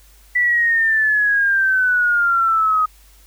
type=exponential sweep; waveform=sine; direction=down; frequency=1975.5 to 1251 Hz; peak=-13 dBFS; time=0.35-2.86 s; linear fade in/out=10 ms; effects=added 50 Hz sine -47 dBFS peak until 3.26 s + white hiss -52 dBFS RMS until 3.26 s